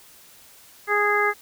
harmonic tone, 413.7 Hz, G#4, 7 cents flat, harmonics 1 / 2 / 3 / 4 / 5, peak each -24 / -27 / -24 / -24 / -24 dBFS, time 0.87-1.34 s, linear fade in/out 50 ms, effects white hiss -50 dBFS RMS until 1.41 s

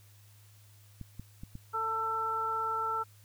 clicks, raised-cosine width 5 ms, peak -30 dBFS, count 4, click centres 1.013 / 1.196 / 1.435 / 1.554 s
harmonic tone, 445.6 Hz, A4, 22 cents sharp, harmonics 1 / 2 / 3, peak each -41 / -36 / -31 dBFS, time 1.73-3.04 s, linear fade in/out 20 ms
effects added 103 Hz sine -56 dBFS peak until 3.24 s + white hiss -63 dBFS RMS until 3.24 s

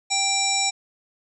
harmonic tone, 784 Hz, G5, in tune, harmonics 1 / 3 / 5 / 7 / 9 / 10, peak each -27 / -27 / -27 / -27 / -27 / -27 dBFS, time 0.1-0.71 s, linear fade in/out 20 ms, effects none

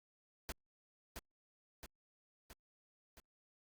pink noise with echo, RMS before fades -43 dBFS, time 0.49-0.52 s, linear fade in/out 0 ms, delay 670 ms, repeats 4, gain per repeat -4 dB, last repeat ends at 3.2 s, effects Opus 48 kbps

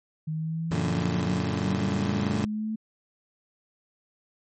sine exponential sweep, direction up, 155.56 to 220 Hz, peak -27 dBFS, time 0.27-2.76 s, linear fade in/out 10 ms
20% pulse chord, Gb augmented, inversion none, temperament just, 92.5 / 115.62 / 144.53 Hz, Gb2 / Bb2 / D3, 0 / -14 / -27 cents, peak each -26 dBFS, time 0.71-2.45 s, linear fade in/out 5 ms
effects MP3 32 kbps

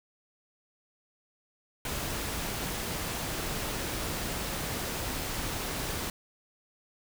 pink noise, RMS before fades -34 dBFS, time 1.85-6.1 s, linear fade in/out 2 ms, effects none

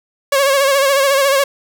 sawtooth tone with vibrato, 551 Hz, C#5, 11 cents flat, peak -7 dBFS, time 0.32-1.44 s, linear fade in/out 5 ms, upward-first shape sine, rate 14 Hz, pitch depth 56 cents each way, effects none

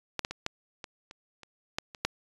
clicks, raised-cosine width 0.2 ms, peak -12 / -13 / -19 / -12 / -22 / -28 / -30 / -12 / -26 / -8 dBFS, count 10, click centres 0.193 / 0.249 / 0.31 / 0.464 / 0.842 / 1.111 / 1.433 / 1.785 / 1.948 / 2.05 s, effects resampled to 24000 Hz

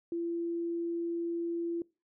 sine tone, 339.1 Hz, E4, 49 cents sharp, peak -31 dBFS, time 0.12-1.82 s, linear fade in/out 2 ms, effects noise-tail reverb RT60 0.3 s tail -24 dB re dry

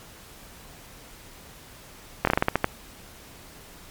slowing click train, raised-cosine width 0.5 ms, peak -4 dBFS, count 9, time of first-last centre 2.25-2.644 s, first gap 23 ms, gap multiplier 1.21, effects pink hiss -47 dBFS RMS until 3.9 s + MP3 96 kbps

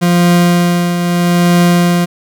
40% pulse tone with tremolo, 174.61 Hz, F3, in tune, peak -5 dBFS, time 0.01-2.06 s, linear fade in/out 20 ms, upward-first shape triangle, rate 0.78 Hz, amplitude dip 55%, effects none

